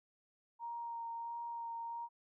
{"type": "tone with vibrato", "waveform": "sine", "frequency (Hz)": 932.3, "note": "A#5", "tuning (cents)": 0, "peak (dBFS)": -40, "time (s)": [0.59, 2.09], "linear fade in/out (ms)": 50, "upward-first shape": "sine", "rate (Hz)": 1.5, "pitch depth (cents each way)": 13, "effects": []}